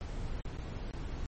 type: noise with dropouts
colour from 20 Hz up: brown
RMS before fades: -38 dBFS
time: 0.01-1.26 s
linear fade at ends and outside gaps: 0 ms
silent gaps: 0.412-0.451 / 0.572-0.586 / 0.91-0.937 s
effects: MP3 32 kbps